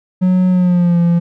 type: tone with pitch glide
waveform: triangle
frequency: 183.6 to 171.3 Hz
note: F#3 to F3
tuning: -13 to -33 cents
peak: -7 dBFS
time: 0.21-1.2 s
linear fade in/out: 20 ms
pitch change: -120 cents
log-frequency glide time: 0.49-0.99 s
effects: none